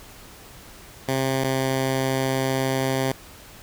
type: tone pair in turn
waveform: 10% pulse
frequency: 133.1 / 132.59 Hz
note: C3 / C3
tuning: +30 / +23 cents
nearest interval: unison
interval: 7 cents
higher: first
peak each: -13 dBFS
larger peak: neither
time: 1.08-1.44 / 1.44-3.12 s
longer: second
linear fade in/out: 5 ms
effects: pink hiss -45 dBFS RMS until 3.62 s